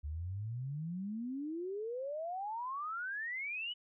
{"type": "exponential sweep", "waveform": "sine", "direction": "up", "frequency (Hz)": [70.7, 3008], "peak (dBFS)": -37, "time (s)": [0.03, 3.74], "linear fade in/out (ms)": 20, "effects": []}